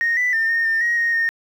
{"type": "tone with pitch steps", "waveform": "sine", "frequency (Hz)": [1858, 1984, 1805, 1838, 1801, 1886, 1863, 1836], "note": ["A#6", "B6", "A6", "A#6", "A6", "A#6", "A#6", "A#6"], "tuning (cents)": [-6, 7, 44, -25, 40, 20, -2, -27], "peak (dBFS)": -15, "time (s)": [0.01, 1.29], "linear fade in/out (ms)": 0, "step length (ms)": 160, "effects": ["tanh soft clip ceiling -13 dBFS", "8-bit"]}